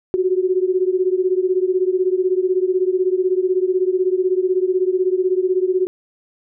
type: beating tone pair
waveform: sine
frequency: 364.8 / 380.8 Hz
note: F#4 / F#4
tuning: -24 / +50 cents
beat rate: 16 Hz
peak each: -17 / -19 dBFS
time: 0.14-5.87 s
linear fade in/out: 0 ms
effects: none